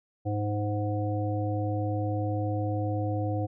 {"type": "harmonic tone with a mistuned harmonic", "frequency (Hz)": 103.83, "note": "G#2", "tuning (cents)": 0, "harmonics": [1, 3, 5, 7], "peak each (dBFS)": [-28, -33, -35, -36], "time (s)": [0.25, 3.47], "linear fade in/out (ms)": 20, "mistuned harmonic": 7, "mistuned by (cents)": 18, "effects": []}